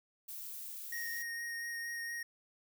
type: noise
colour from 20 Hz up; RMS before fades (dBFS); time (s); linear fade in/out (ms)
violet; -45; 0.28-1.23; 10
type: tone with vibrato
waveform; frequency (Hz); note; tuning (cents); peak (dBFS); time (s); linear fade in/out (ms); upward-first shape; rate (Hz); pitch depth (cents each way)
square; 1864.7; A#6; 0; -39; 0.92-2.23; 5; sine; 4.3; 10
effects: none